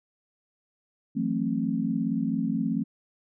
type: chord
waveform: sine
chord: F# half-diminished seventh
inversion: third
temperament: just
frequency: 166.5 / 185 / 222 / 266.4 Hz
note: E3 / F#3 / A3 / C4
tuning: +18 / 0 / +16 / +31 cents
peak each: -32 / -32 / -28 / -29 dBFS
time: 1.15-2.84 s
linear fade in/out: 20 ms
effects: none